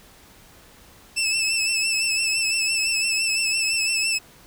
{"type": "tone with vibrato", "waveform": "20% pulse", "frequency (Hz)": 2637, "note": "E7", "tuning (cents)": 0, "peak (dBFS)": -15, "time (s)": [1.16, 4.19], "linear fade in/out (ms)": 20, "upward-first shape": "triangle", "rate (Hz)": 5.9, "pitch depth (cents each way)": 50, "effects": ["pink hiss -50 dBFS RMS until 4.46 s"]}